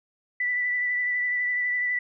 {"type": "tone with vibrato", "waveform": "sine", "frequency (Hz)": 1975.5, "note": "B6", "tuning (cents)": 0, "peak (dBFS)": -23, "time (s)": [0.4, 1.99], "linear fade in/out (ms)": 5, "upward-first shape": "sine", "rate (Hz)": 12, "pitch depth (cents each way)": 17, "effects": []}